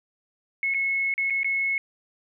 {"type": "tone with dropouts", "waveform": "sine", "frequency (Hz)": 2186, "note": "C#7", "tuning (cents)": -25, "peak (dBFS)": -22, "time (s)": [0.63, 1.78], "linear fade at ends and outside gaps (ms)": 1, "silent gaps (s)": [[0.739, 0.745], [1.14, 1.179], [1.3, 1.305], [1.432, 1.445]], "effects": []}